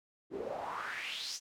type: noise with band-pass filter sweep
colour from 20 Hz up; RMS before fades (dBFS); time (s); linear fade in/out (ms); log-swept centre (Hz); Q
pink; -40; 0.3-1.4; 50; 320 to 6300; 4.2
effects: none